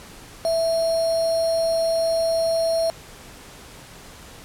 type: tone with sample-and-hold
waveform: sine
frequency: 659.3 Hz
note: E5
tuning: in tune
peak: -18 dBFS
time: 0.45-2.9 s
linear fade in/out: 0 ms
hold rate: 4900 Hz
effects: pink hiss -43 dBFS RMS until 4.44 s + low-pass 12000 Hz 12 dB/octave